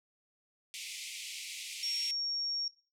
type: high-pass noise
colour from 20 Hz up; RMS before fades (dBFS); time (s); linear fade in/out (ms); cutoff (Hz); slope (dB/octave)
pink; -41; 0.74-2.11; 0; 2100; 96
type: tone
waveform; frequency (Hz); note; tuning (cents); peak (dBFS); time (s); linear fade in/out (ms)
sine; 5550; F8; -12; -32; 1.83-2.68; 2
effects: noise-tail reverb RT60 0.4 s tail -20 dB re dry + low-pass 9000 Hz 12 dB/octave